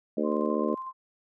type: harmonic tone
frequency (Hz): 75.3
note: D2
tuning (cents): +44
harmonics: 3 / 4 / 5 / 6 / 7 / 8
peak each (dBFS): -30 / -31 / -32 / -33 / -33 / -34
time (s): 0.17-0.75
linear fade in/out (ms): 5
type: tone with tremolo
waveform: sine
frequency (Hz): 1046.5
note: C6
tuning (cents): 0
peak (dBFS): -33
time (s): 0.23-0.93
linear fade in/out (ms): 50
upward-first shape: square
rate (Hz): 11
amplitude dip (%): 30
effects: none